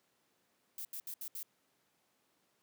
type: noise bursts at uneven times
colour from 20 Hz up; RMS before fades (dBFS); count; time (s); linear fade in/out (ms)
violet; -43; 5; 0.78-0.85 / 0.93-1 / 1.07-1.14 / 1.21-1.28 / 1.35-1.43; 2
effects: pink hiss -75 dBFS RMS until 2.62 s + high-pass 200 Hz 12 dB/octave